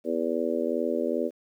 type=harmonic tone; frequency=82.41 Hz; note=E2; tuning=in tune; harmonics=3 / 4 / 5 / 6 / 7; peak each=-31 / -31 / -31 / -31 / -31 dBFS; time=0.04-1.31 s; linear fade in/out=50 ms; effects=10-bit